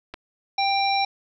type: clicks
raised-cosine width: 0.3 ms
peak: -20 dBFS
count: 2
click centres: 0.139 / 0.142 s
type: harmonic tone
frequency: 789 Hz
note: G5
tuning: 11 cents sharp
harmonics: 1 / 3 / 5 / 7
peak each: -21 / -27 / -28 / -30 dBFS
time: 0.58-1.05 s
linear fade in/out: 5 ms
effects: none